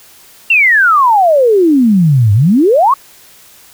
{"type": "exponential two-way sweep", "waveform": "sine", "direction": "down then up", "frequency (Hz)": [2794, 98, 1165], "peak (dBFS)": -5, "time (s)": [0.5, 2.94], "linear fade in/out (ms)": 5, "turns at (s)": 2.33, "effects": ["white hiss -41 dBFS RMS until 3.73 s"]}